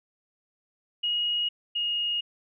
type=tone pair in turn; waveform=sine; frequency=2885 / 2863 Hz; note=F#7 / F7; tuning=-44 / +42 cents; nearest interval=unison; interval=14 cents; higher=first; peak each=-24 / -25 dBFS; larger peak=first; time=1.03-1.49 / 1.75-2.21 s; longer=neither; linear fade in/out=10 ms; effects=none